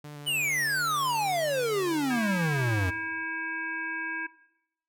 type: tone with vibrato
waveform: sawtooth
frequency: 146.83 Hz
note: D3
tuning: in tune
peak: -36 dBFS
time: 0.04-2.19 s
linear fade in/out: 5 ms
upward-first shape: square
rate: 4.3 Hz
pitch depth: 15 cents each way
type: exponential sweep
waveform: square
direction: down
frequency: 3023 to 87.31 Hz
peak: -26 dBFS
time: 0.26-2.91 s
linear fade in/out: 20 ms
type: harmonic tone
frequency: 323.9 Hz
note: E4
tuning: 30 cents flat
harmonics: 1 / 3 / 5 / 7 / 8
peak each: -41 / -41 / -32 / -40 / -43 dBFS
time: 2.1-4.27 s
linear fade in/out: 10 ms
effects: noise-tail reverb RT60 0.8 s tail -18 dB re dry